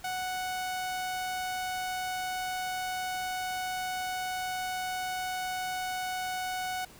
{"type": "tone", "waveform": "sawtooth", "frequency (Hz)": 740, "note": "F#5", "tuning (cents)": 0, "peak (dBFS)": -28, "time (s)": [0.04, 6.85], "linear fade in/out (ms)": 5, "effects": ["pink hiss -53 dBFS RMS until 6.99 s"]}